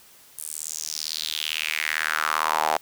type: tone with high-pass filter sweep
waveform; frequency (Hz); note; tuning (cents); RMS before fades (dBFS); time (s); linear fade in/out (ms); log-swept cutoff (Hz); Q
sawtooth; 77.78; D#2; 0; -27; 0.38-2.77; 5; 10000 to 740; 3.8
effects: white hiss -52 dBFS RMS until 2.81 s